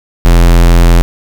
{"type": "tone", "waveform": "square", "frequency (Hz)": 42.77, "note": "F1", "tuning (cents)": -35, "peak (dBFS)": -3, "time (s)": [0.25, 1.02], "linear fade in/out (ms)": 0, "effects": ["7-bit"]}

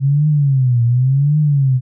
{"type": "tone with vibrato", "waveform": "sine", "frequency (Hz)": 133.9, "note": "C3", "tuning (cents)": 40, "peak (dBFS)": -10, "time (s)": [0, 1.81], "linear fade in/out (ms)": 50, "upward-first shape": "triangle", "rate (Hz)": 0.9, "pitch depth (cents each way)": 240, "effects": []}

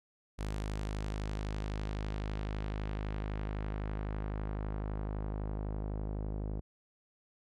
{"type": "tone with low-pass filter sweep", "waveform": "sawtooth", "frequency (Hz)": 51.91, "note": "G#1", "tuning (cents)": 0, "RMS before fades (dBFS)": -37, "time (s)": [0.38, 6.61], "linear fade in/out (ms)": 20, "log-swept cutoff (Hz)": [10000, 560], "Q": 0.84, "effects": []}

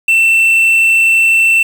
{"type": "tone with quantisation", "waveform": "triangle", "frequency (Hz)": 2682, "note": "E7", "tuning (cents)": 29, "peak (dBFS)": -5, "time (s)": [0.08, 1.63], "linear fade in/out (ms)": 5, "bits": 5, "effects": []}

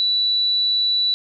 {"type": "tone", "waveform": "sine", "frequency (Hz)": 3951, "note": "B7", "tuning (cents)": 0, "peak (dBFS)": -16, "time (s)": [0, 1.14], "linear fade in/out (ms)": 0, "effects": []}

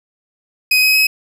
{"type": "tone with pitch steps", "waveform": "30% pulse", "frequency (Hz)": [2515, 2534, 2553], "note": ["D#7", "D#7", "D#7"], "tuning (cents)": [18, 31, 44], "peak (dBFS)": -7, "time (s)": [0.71, 1.07], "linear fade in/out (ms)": 5, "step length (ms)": 120, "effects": []}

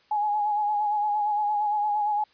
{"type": "tone with vibrato", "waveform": "sine", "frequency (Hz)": 836, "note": "G#5", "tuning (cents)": 11, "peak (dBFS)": -22, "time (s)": [0.11, 2.24], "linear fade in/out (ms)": 5, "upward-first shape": "sine", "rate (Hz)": 8.7, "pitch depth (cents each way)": 36, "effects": ["white hiss -61 dBFS RMS until 2.33 s", "resampled to 11025 Hz"]}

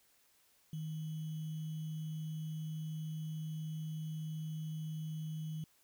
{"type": "tone with sample-and-hold", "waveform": "sine", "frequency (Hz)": 156.9, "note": "D#3", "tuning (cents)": 15, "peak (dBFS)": -38, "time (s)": [0.73, 5.64], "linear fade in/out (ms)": 2, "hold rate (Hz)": 3150, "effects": ["white hiss -70 dBFS RMS until 5.83 s"]}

